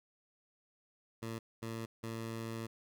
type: tone bursts at uneven times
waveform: 15% pulse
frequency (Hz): 113.5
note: A#2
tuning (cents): -46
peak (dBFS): -33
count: 3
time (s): 1.22-1.39 / 1.62-1.86 / 2.03-2.67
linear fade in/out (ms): 10
effects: none